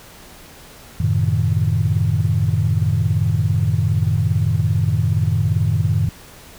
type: chord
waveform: sine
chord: F# diminished seventh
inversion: none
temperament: equal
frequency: 92.5 / 110 / 130.81 / 155.56 Hz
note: F#2 / A2 / C3 / Eb3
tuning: 0 / 0 / 0 / 0 cents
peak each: -19 / -18 / -23 / -20 dBFS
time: 1-6.09 s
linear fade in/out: 5 ms
effects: tanh soft clip ceiling -6 dBFS + pink hiss -42 dBFS RMS until 6.58 s